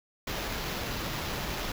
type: noise with sample-and-hold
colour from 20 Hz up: pink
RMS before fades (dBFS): -34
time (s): 0.27-1.72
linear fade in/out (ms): 5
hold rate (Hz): 8820
effects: none